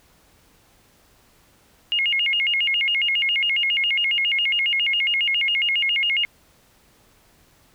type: tone with vibrato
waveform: sine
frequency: 2478 Hz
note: D#7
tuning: 8 cents flat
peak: -18 dBFS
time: 1.92-6.25 s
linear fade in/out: 0 ms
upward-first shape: square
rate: 7.3 Hz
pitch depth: 240 cents each way
effects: pink hiss -57 dBFS RMS until 7.74 s